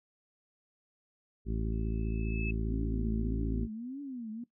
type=harmonic tone; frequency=55 Hz; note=A1; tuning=in tune; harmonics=1 / 2 / 3 / 4 / 5 / 6 / 7; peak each=-32 / -38 / -41 / -39 / -45 / -45 / -44 dBFS; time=1.45-3.68 s; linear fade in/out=50 ms
type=tone with exponential growth; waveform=sine; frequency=2606 Hz; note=E7; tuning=20 cents flat; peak=-35 dBFS; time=1.72-2.51 s; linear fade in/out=5 ms; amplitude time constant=170 ms
type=tone with vibrato; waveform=sine; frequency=248.3 Hz; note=B3; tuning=9 cents sharp; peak=-37 dBFS; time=2.69-4.44 s; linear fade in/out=5 ms; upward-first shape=triangle; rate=1.7 Hz; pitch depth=270 cents each way
effects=noise-tail reverb RT60 0.1 s tail -17 dB re dry